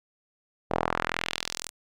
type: tone with band-pass filter sweep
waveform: sawtooth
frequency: 41.86 Hz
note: E1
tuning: 27 cents sharp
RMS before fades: -31 dBFS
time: 0.7-1.7 s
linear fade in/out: 20 ms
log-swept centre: 640 to 8600 Hz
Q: 1.4
effects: none